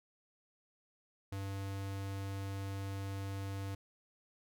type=tone; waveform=square; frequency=98 Hz; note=G2; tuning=in tune; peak=-39 dBFS; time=1.32-3.75 s; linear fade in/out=5 ms; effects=none